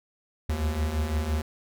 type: beating tone pair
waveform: square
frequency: 72.2 / 78.1 Hz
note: D2 / D#2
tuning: -29 / +7 cents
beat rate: 5.9 Hz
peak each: -32 / -27 dBFS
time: 0.49-1.42 s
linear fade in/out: 5 ms
effects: none